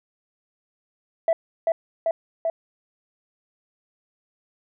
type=tone with echo; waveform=sine; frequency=659.3 Hz; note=E5; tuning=in tune; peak=-14 dBFS; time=1.28-1.33 s; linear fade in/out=2 ms; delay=390 ms; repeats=3; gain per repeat=-2 dB; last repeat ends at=2.5 s; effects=tanh soft clip ceiling -14 dBFS